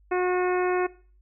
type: harmonic tone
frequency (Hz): 362.8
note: F#4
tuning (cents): -34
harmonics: 1 / 2 / 3 / 4 / 5 / 6 / 7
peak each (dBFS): -23 / -29 / -33 / -35 / -37 / -39 / -40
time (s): 0.11-0.87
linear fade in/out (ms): 10
effects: noise-tail reverb RT60 0.4 s tail -19 dB re dry + added 50 Hz sine -55 dBFS peak until 1.21 s